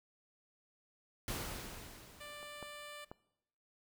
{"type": "noise with exponential decay", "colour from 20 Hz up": "pink", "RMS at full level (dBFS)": -39, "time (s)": [1.28, 3.12], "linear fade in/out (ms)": 1, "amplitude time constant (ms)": 400}
{"type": "tone", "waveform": "10% pulse", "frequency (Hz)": 590, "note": "D5", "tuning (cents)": 8, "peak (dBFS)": -39, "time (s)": [2.2, 3.05], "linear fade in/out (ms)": 10}
{"type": "clicks", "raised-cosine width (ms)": 1, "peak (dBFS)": [-41, -32, -32], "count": 3, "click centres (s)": [2.429, 2.627, 3.115]}
{"effects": ["noise-tail reverb RT60 0.9 s tail -22 dB re dry"]}